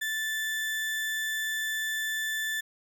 35% pulse tone, 1757 Hz, A6, 3 cents flat, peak -27 dBFS, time 0.01-2.61 s, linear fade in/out 10 ms, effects none

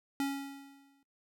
square tone with exponential decay, 277.2 Hz, C#4, in tune, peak -29 dBFS, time 0.2-1.03 s, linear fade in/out 1 ms, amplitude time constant 180 ms, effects noise-tail reverb RT60 0.1 s tail -17 dB re dry

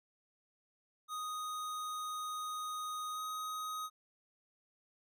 square tone with pitch glide, 1244.5 to 1255.3 Hz, D#6 to D#6, 0 to +15 cents, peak -39 dBFS, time 1.08-3.9 s, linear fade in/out 50 ms, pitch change +15 cents, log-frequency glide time 3.14-3.19 s, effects none

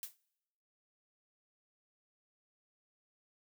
blue noise with exponential decay, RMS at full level -39 dBFS, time 0.03-0.17 s, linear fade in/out 0 ms, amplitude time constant 29 ms, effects noise-tail reverb RT60 0.9 s tail -24 dB re dry

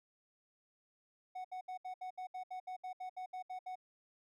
triangle tone bursts, 740 Hz, F#5, in tune, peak -39 dBFS, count 15, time 1.35-3.756 s, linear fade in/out 10 ms, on 96 ms, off 69 ms, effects none

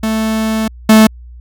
45% pulse tone pair in turn, 220 / 218.5 Hz, A3 / A3, 0 / -12 cents, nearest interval unison, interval 12 cents, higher first, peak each -13 / -3 dBFS, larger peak second, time 0.03-0.68 / 0.89-1.07 s, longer first, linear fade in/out 5 ms, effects added 60 Hz sine -31 dBFS peak until 1.4 s

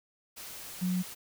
sine tone in noise, 182 Hz, F#3, 28 cents flat, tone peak -27 dBFS, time 0.81-1.03 s, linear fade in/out 20 ms, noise white, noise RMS -44 dBFS, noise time 0.36-1.15 s, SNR +14 dB, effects none

